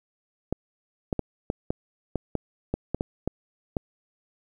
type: clicks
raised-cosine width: 2 ms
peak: -12 dBFS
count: 12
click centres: 0.526 / 1.128 / 1.193 / 1.501 / 1.705 / 2.157 / 2.353 / 2.74 / 2.946 / 3.009 / 3.276 / 3.768 s
effects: 9-bit